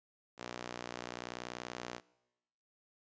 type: tone with high-pass filter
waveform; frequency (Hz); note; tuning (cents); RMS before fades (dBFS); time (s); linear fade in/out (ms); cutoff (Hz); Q
sawtooth; 60.5; B1; -35; -45; 0.37-2.01; 50; 350; 0.54
effects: noise-tail reverb RT60 1.0 s tail -23 dB re dry + resampled to 16000 Hz